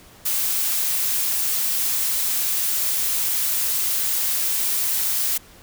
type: noise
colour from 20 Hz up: blue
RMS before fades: -22 dBFS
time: 0.25-5.38 s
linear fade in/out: 10 ms
effects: pink hiss -48 dBFS RMS until 5.62 s